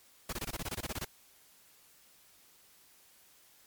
pink noise bursts, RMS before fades -37 dBFS, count 13, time 0.29-1.048 s, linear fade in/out 5 ms, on 38 ms, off 22 ms, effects white hiss -62 dBFS RMS until 3.66 s + MP3 96 kbps

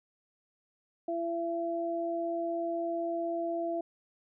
sine tone pair together, 337 / 674 Hz, E4 / E5, +38 / +38 cents, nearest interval octave, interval 1200 cents, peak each -34 / -32 dBFS, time 1.08-3.81 s, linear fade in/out 5 ms, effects none

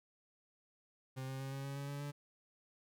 40% pulse tone with pitch steps, 131.4 / 133.16 / 134.94 / 136.74 / 138.57 / 140.42 / 142.3 / 144.21 Hz, C3 / C3 / C#3 / C#3 / C#3 / C#3 / C#3 / D3, +8 / +31 / -46 / -23 / 0 / +23 / +46 / -31 cents, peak -40 dBFS, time 1.16-2.12 s, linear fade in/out 20 ms, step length 120 ms, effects none

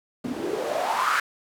white noise with band-pass filter sweep, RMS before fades -26 dBFS, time 0.24-1.2 s, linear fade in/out 5 ms, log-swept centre 230 to 1500 Hz, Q 5.3, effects none

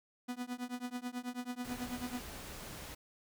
45% pulse tone with tremolo, 246.9 Hz, B3, in tune, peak -35 dBFS, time 0.28-2.21 s, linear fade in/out 10 ms, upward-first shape triangle, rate 9.2 Hz, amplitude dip 100%
pink noise, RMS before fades -47 dBFS, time 1.64-2.95 s, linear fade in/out 10 ms
effects none

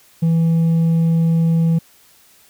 triangle tone with hard clipping, 164.81 Hz, E3, in tune, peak -11 dBFS, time 0.22-1.79 s, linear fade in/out 10 ms, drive 1 dB, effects white hiss -51 dBFS RMS until 2.49 s

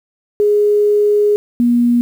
sine tone pair in turn, 415.3 / 240 Hz, G#4 / B3, 0 / -49 cents, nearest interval major sixth, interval 949 cents, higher first, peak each -9 dBFS, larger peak neither, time 0.4-1.36 / 1.6-2.01 s, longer first, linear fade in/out 0 ms, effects 7-bit

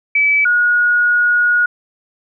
sine tone pair in turn, 2298 / 1447.6 Hz, D7 / F#6, -38 / -38 cents, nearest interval minor sixth, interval 800 cents, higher first, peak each -10 dBFS, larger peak neither, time 0.15-0.45 / 0.45-1.66 s, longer second, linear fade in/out 5 ms, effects none

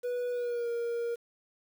triangle tone with pitch glide, 490.1 to 470.7 Hz, B4 to A#4, -13 to +17 cents, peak -28 dBFS, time 0.03-1.16 s, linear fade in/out 20 ms, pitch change -70 cents, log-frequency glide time 0.31-0.69 s, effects 9-bit

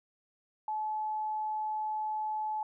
sine tone, 860 Hz, A5, 40 cents flat, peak -31 dBFS, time 0.68-2.63 s, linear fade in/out 2 ms, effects none

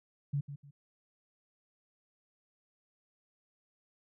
sine tone with echo, 142.3 Hz, C#3, 46 cents sharp, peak -29 dBFS, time 0.33-0.41 s, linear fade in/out 10 ms, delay 150 ms, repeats 2, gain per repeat -11 dB, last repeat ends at 0.71 s, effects none

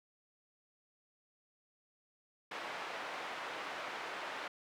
pink band-pass noise, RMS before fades -43 dBFS, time 2.51-4.48 s, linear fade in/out 5 ms, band 630 to 2500 Hz, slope 12 dB/octave, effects none

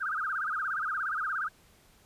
sine tone with vibrato, 1396.9 Hz, F6, in tune, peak -29 dBFS, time 0-1.49 s, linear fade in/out 20 ms, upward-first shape sine, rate 17 Hz, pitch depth 240 cents each way, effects pink hiss -61 dBFS RMS until 2.05 s + resampled to 32000 Hz

